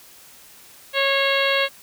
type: harmonic tone with a mistuned harmonic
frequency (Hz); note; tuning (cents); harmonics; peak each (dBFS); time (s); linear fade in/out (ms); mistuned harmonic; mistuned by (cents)
550; C#5; -14; 1 / 2 / 3 / 4 / 5 / 6 / 7 / 8; -22 / -27 / -25 / -25 / -25 / -27 / -28 / -32; 0.93-1.69; 50; 4; -28
effects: white hiss -47 dBFS RMS until 1.82 s